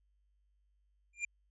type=tone with exponential growth; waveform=square; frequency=2392 Hz; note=D7; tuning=31 cents sharp; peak=-31 dBFS; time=1.13-1.25 s; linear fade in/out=5 ms; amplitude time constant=24 ms; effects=added 50 Hz sine -70 dBFS peak until 1.5 s + resampled to 24000 Hz